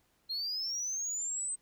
sine linear sweep, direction up, 4154 to 8290 Hz, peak -31 dBFS, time 0.29-1.56 s, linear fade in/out 20 ms, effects tanh soft clip ceiling -31 dBFS + pink hiss -72 dBFS RMS until 1.61 s

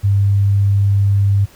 sine tone, 99.8 Hz, G2, 32 cents sharp, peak -10 dBFS, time 0.03-1.46 s, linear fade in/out 20 ms, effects pink hiss -46 dBFS RMS until 1.55 s

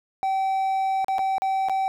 triangle tone with dropouts, 770 Hz, G5, 31 cents flat, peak -19 dBFS, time 0.23-1.88 s, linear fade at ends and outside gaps 0 ms, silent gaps 1.045-1.083 / 1.183-1.191 / 1.382-1.42 / 1.686-1.696 s, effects none

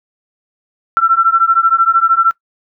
sine beating tone pair, 1341 / 1354 Hz, E6 / E6, +29 / +46 cents, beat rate 13 Hz, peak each -11 dBFS, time 0.97-2.31 s, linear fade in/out 0 ms, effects noise-tail reverb RT60 0.1 s tail -20 dB re dry

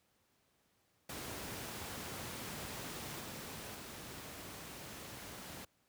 pink noise with level steps, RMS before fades -44 / -46 / -48 dBFS, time 1.09-5.65 s, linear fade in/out 5 ms, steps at 3.2 / 3.74 s, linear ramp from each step 10 ms, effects pink hiss -75 dBFS RMS until 5.88 s + high-pass 80 Hz 12 dB/octave

